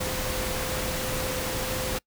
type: tone in noise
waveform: sine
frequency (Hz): 515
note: C5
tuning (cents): -28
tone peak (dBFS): -34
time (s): 0-1.99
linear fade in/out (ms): 10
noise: pink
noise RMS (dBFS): -30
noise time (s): 0-1.99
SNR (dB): -7
effects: noise-tail reverb RT60 0.1 s tail -25 dB re dry